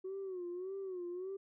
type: tone with vibrato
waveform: sine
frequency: 370 Hz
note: F#4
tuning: in tune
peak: -38 dBFS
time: 0.04-1.37 s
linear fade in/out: 10 ms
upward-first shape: sine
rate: 1.7 Hz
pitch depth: 100 cents each way
effects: tanh soft clip ceiling -36 dBFS